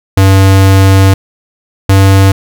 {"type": "tone pair in turn", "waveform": "square", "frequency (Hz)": [96.5, 97.06], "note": ["G2", "G2"], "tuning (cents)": [-27, -17], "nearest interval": "unison", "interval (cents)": 10, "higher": "second", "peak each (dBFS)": -3, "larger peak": "neither", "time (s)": [[0.17, 1.14], [1.89, 2.32]], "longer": "first", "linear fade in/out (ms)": 5, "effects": []}